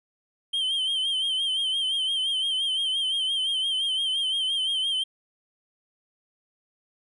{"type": "tone with vibrato", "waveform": "triangle", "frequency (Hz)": 3136, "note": "G7", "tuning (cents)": 0, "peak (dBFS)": -22, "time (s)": [0.53, 5.04], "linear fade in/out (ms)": 10, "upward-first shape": "sine", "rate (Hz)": 5.8, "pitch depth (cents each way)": 62, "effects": ["resampled to 24000 Hz"]}